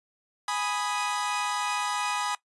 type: chord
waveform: sawtooth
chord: G# minor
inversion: none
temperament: equal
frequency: 830.6 / 987.8 / 1244.5 Hz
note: G#5 / B5 / D#6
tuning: 0 / 0 / 0 cents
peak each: -28 dBFS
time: 0.48-2.35 s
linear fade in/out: 2 ms
effects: noise-tail reverb RT60 0.1 s tail -19 dB re dry + resampled to 24000 Hz